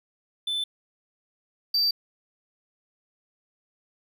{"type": "tone pair in turn", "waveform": "triangle", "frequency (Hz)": [3520, 4654], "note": ["A7", "D8"], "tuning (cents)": [0, -17], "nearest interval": "perfect fourth", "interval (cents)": 483, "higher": "second", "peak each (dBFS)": [-24, -19], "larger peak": "second", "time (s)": [[0.47, 0.64], [1.74, 1.91]], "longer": "neither", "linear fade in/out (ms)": 5, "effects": []}